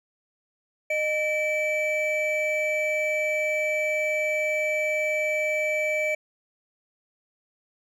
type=tone pair together; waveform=triangle; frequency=613 / 2314 Hz; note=D#5 / D7; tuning=-26 / -26 cents; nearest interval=octave + major seventh; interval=2300 cents; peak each=-24 dBFS; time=0.9-6.15 s; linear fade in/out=5 ms; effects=none